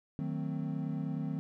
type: chord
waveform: triangle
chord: D# diminished seventh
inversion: none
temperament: equal with one note detuned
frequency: 155.56 / 185 / 225 / 261.6 Hz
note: D#3 / F#3 / A3 / C4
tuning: 0 / 0 / +39 / 0 cents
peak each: -34 / -38 / -39 / -37 dBFS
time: 0.19-1.39 s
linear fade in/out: 0 ms
effects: none